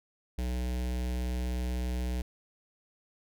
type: tone with notch filter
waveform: square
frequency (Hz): 61.74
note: B1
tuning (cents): 0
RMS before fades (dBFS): -32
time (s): 0.38-2.22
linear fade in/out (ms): 5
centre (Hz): 1200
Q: 1.4
effects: none